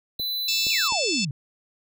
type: tone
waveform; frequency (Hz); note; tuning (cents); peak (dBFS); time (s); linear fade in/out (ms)
square; 4000; B7; +21; -26; 0.19-0.88; 5
type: clicks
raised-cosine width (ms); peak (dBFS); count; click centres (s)
2; -25 / -24 / -26; 3; 0.198 / 0.668 / 0.923
type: harmonic tone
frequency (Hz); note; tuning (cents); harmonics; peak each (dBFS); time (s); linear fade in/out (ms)
880; A5; 0; 3 / 4 / 5 / 6 / 7 / 8 / 9; -28 / -33 / -30 / -28 / -39 / -32 / -39; 0.48-1.25; 5
type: exponential sweep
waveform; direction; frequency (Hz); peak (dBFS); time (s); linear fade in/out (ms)
sine; down; 2820 to 128.1; -26; 0.7-1.31; 2
effects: none